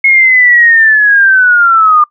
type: linear sweep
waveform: sine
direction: down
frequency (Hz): 2174 to 1200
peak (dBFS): -3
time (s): 0.04-2.04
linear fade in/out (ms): 5
effects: noise-tail reverb RT60 0.1 s tail -22 dB re dry